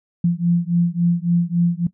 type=beating tone pair; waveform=sine; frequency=170.7 / 174.3 Hz; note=F3 / F3; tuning=-39 / -3 cents; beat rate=3.6 Hz; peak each=-18 dBFS; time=0.24-1.87 s; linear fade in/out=5 ms; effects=noise-tail reverb RT60 0.1 s tail -17 dB re dry